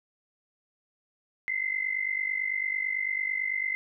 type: tone pair together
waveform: sine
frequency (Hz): 2040 / 2089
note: C7 / C7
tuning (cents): -44 / -3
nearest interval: unison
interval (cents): 41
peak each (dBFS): -30 / -30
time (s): 1.48-3.75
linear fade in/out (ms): 0
effects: none